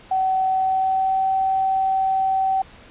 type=tone with pitch glide; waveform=sine; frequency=758 to 766.8 Hz; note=F#5 to G5; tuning=+42 to -38 cents; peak=-17 dBFS; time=0.11-2.62 s; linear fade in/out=5 ms; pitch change=+20 cents; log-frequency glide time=0.51-1.27 s; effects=pink hiss -46 dBFS RMS until 2.9 s + resampled to 8000 Hz